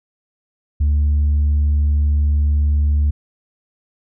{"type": "tone with tanh clipping", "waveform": "sine", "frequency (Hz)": 73.5, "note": "D2", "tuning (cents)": 2, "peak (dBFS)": -13, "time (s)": [0.8, 3.11], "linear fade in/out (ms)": 10, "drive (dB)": 1, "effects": []}